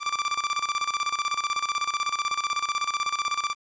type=tone with tremolo; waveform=sawtooth; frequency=1174.7 Hz; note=D6; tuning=in tune; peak=-19 dBFS; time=0-3.55 s; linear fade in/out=50 ms; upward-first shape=square; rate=16 Hz; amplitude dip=75%; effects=resampled to 16000 Hz + 10-bit